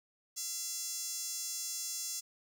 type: tone with high-pass filter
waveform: sawtooth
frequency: 680 Hz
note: F5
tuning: 46 cents flat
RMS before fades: -39 dBFS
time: 0.36-2.21 s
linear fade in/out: 20 ms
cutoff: 6300 Hz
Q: 2.9
effects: none